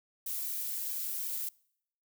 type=noise with flanger; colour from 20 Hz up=violet; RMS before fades=-36 dBFS; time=0.26-1.49 s; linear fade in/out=5 ms; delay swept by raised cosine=1.4 to 3.7 ms; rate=3 Hz; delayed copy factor=-1; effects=noise-tail reverb RT60 0.7 s tail -25 dB re dry